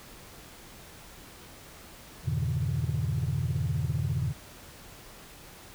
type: tone cluster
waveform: sine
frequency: 85.2 / 103.2 / 124.2 / 143.9 / 158.8 Hz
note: F2 / G#2 / B2 / D3 / D#3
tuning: -42 / -10 / +10 / -35 / +36 cents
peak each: -32 / -33 / -30 / -31 / -34 dBFS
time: 2.23-4.34 s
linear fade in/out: 50 ms
effects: tanh soft clip ceiling -20 dBFS + pink hiss -49 dBFS RMS until 5.74 s